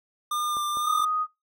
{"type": "tone with vibrato", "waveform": "square", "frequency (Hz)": 1200, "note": "D6", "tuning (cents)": 37, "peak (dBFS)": -26, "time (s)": [0.31, 1.05], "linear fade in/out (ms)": 5, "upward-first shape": "sine", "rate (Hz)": 2.2, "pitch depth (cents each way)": 14}
{"type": "clicks", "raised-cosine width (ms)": 1, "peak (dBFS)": [-27, -27, -37], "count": 3, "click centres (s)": [0.569, 0.771, 0.996]}
{"type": "tone", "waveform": "sine", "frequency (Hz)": 1246, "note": "D#6", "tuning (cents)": 2, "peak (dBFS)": -23, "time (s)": [0.84, 1.27], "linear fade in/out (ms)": 50}
{"effects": ["noise-tail reverb RT60 0.2 s tail -22 dB re dry"]}